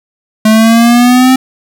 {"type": "exponential sweep", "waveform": "square", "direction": "up", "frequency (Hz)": [215.4, 261.6], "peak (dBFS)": -4, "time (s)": [0.45, 1.36], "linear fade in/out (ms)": 5, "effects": []}